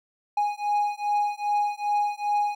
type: beating tone pair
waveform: triangle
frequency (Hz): 826 / 828.5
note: G#5 / G#5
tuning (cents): -10 / -4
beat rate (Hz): 2.5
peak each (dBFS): -24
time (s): 0.37-2.55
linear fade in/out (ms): 5
effects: none